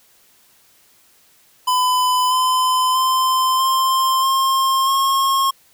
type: tone with pitch steps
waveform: square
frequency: 1006 / 1020.6 / 1035.5 / 1050.5 / 1065.8 / 1081.3 Hz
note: B5 / C6 / C6 / C6 / C6 / C#6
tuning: +32 / -43 / -18 / +7 / +32 / -43 cents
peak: -15 dBFS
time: 1.67-5.51 s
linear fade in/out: 10 ms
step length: 640 ms
effects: white hiss -54 dBFS RMS until 5.73 s